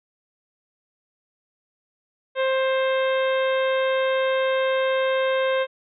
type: harmonic tone with a mistuned harmonic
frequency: 527 Hz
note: C5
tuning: 12 cents sharp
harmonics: 1 / 2 / 3 / 4 / 5 / 6 / 7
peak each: -20 / -29 / -30 / -33 / -36 / -37 / -38 dBFS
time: 2.35-5.67 s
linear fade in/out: 50 ms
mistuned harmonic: 6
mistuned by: +15 cents
effects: none